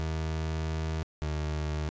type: tone pair in turn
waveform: 30% pulse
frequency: 79.4 / 76.3 Hz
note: D#2 / D#2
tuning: +36 / -33 cents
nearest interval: minor second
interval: 69 cents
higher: first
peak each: -27 dBFS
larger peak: neither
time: 0-1.03 / 1.22-1.89 s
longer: first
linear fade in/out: 0 ms
effects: resampled to 16000 Hz